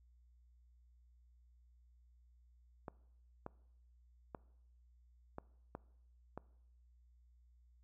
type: clicks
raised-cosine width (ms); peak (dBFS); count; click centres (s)
1; -30; 6; 2.882 / 3.464 / 4.348 / 5.384 / 5.751 / 6.376
effects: noise-tail reverb RT60 0.8 s tail -22 dB re dry + added 60 Hz sine -64 dBFS peak until 7.83 s